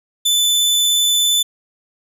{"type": "tone with vibrato", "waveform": "sawtooth", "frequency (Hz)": 3510, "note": "A7", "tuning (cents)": -5, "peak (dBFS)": -10, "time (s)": [0.25, 1.43], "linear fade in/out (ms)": 10, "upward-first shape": "sine", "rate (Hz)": 17, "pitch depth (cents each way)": 9, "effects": []}